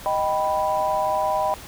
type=chord; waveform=sine; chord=Eb augmented; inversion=none; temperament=equal with one note detuned; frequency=622.3 / 779.5 / 987.8 Hz; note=Eb5 / G5 / B5; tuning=0 / -10 / 0 cents; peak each=-24 dBFS; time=0.06-1.54 s; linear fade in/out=0 ms; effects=pink hiss -40 dBFS RMS until 1.67 s